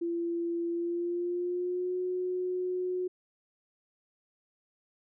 sine tone with pitch glide, 340.2 to 364.6 Hz, F4 to F#4, -45 to -25 cents, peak -29 dBFS, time 0.01-3.08 s, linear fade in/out 10 ms, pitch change +120 cents, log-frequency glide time 0.7-1.97 s, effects none

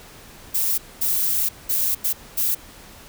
violet noise bursts at uneven times, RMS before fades -21 dBFS, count 5, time 0.54-0.78 / 1.01-1.49 / 1.69-1.95 / 2.04-2.13 / 2.37-2.55 s, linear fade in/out 10 ms, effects pink hiss -44 dBFS RMS until 3.08 s

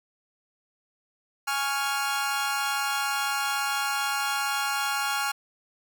sawtooth chord, Db major, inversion second, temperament equal, 830.6 / 1108.7 / 1396.9 Hz, Ab5 / Db6 / F6, 0 / 0 / 0 cents, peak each -26 / -29 / -25 dBFS, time 1.47-5.32 s, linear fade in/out 10 ms, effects none

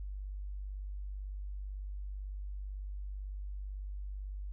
sine tone, 49 Hz, G1, in tune, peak -38 dBFS, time 0-4.52 s, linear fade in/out 0 ms, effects none

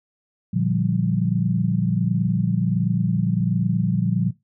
sine chord, G minor seventh, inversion first, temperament equal, 116.54 / 146.83 / 174.61 / 196 Hz, Bb2 / D3 / F3 / G3, 0 / 0 / 0 / 0 cents, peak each -24 / -26 / -21 / -26 dBFS, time 0.53-4.31 s, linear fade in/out 10 ms, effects noise-tail reverb RT60 0.2 s tail -18 dB re dry

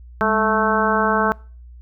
harmonic tone with a mistuned harmonic, 219 Hz, A3, 8 cents flat, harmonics 1 / 2 / 3 / 4 / 5 / 6 / 7, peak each -23 / -23 / -23 / -23 / -23 / -23 / -23 dBFS, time 0.21-1.32 s, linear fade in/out 0 ms, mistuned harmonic 1, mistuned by -99 cents, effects noise-tail reverb RT60 0.4 s tail -24 dB re dry + added 60 Hz sine -38 dBFS peak until 1.81 s

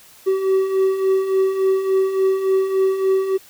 triangle beating tone pair, 380 / 383.5 Hz, F#4 / G4, +46 / -38 cents, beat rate 3.5 Hz, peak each -21 / -14 dBFS, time 0.26-3.38 s, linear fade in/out 20 ms, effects white hiss -47 dBFS RMS until 3.49 s

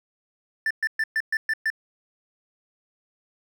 triangle tone bursts, 1770 Hz, A6, 10 cents sharp, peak -19 dBFS, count 7, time 0.66-1.702 s, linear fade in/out 2 ms, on 46 ms, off 120 ms, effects none

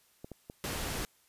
clicks, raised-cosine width 2 ms, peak -29 dBFS, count 5, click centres 0.245 / 0.317 / 0.499 / 0.649 / 0.732 s
pink noise, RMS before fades -36 dBFS, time 0.64-1.05 s, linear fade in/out 0 ms
effects white hiss -67 dBFS RMS until 1.28 s + resampled to 32000 Hz

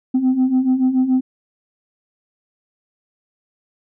sine beating tone pair, 253.1 / 260.1 Hz, B3 / C4, +43 / -10 cents, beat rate 7 Hz, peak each -18 / -13 dBFS, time 0.14-1.21 s, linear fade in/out 10 ms, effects tanh soft clip ceiling -10 dBFS

